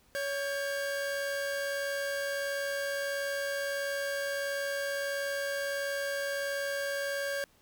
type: tone pair together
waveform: 45% pulse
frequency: 560.5 / 1600 Hz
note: C#5 / G6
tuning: +19 / +35 cents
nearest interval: octave + tritone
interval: 1816 cents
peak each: -33 / -36 dBFS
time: 0.15-7.44 s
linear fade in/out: 0 ms
effects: pink hiss -65 dBFS RMS until 7.61 s